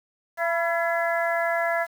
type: harmonic tone with a mistuned harmonic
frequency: 337.9 Hz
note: E4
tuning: 43 cents sharp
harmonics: 2 / 3 / 4 / 5 / 6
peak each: -24 / -32 / -32 / -28 / -32 dBFS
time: 0.37-1.87 s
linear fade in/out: 50 ms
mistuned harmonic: 3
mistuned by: -48 cents
effects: 8-bit